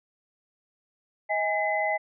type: tone cluster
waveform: sine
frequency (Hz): 634 / 822 / 2029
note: D#5 / G#5 / B6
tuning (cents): +32 / -18 / +46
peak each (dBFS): -28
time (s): 1.29-1.98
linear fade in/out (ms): 20
effects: none